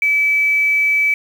sine tone with quantisation, 2300 Hz, D7, 37 cents flat, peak -12 dBFS, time 0.02-1.14 s, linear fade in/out 2 ms, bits 6, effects none

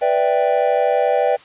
triangle chord, E minor seventh, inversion second, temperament equal, 493.9 / 587.3 / 659.3 / 784 Hz, B4 / D5 / E5 / G5, 0 / 0 / 0 / 0 cents, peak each -17 / -17 / -20 / -18 dBFS, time 0.01-1.37 s, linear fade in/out 20 ms, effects white hiss -45 dBFS RMS until 1.44 s + resampled to 8000 Hz

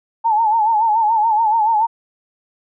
sine tone with vibrato, 880 Hz, A5, in tune, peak -12 dBFS, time 0.24-1.87 s, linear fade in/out 20 ms, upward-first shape sine, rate 7 Hz, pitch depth 88 cents each way, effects none

